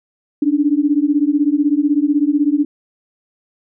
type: beating tone pair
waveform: sine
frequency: 284.4 / 300.4 Hz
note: C#4 / D4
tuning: +45 / +39 cents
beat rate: 16 Hz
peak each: -15 dBFS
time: 0.42-2.65 s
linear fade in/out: 5 ms
effects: none